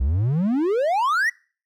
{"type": "exponential sweep", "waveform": "triangle", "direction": "up", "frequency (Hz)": [59.6, 2006], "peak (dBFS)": -16, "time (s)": [0, 1.3], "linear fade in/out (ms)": 10, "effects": ["noise-tail reverb RT60 0.4 s tail -25 dB re dry"]}